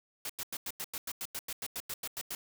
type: noise bursts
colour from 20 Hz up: white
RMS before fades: -38 dBFS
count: 16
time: 0.25-2.35 s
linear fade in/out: 2 ms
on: 45 ms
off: 92 ms
effects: none

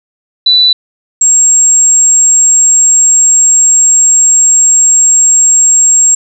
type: tone pair in turn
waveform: sine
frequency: 3976 / 7545 Hz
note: B7 / A#8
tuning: +11 / +20 cents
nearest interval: major seventh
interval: 1109 cents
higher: second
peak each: -3 dBFS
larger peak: neither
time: 0.46-0.73 / 1.21-6.15 s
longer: second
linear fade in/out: 5 ms
effects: none

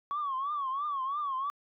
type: tone with vibrato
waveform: sine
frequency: 1118 Hz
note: C#6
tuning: 14 cents sharp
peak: -29 dBFS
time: 0.11-1.5 s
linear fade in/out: 0 ms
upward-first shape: triangle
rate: 3 Hz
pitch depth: 150 cents each way
effects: tanh soft clip ceiling -26 dBFS

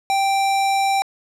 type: tone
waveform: square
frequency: 784 Hz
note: G5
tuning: in tune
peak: -17 dBFS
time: 0.1-1.02 s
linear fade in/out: 0 ms
effects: low-pass 10000 Hz 12 dB/octave + 9-bit

